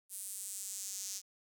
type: tone with high-pass filter sweep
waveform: square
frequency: 98.2 Hz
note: G2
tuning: 4 cents sharp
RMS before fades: -43 dBFS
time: 0.09-1.22 s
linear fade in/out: 50 ms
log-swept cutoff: 9600 to 6100 Hz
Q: 2.8
effects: none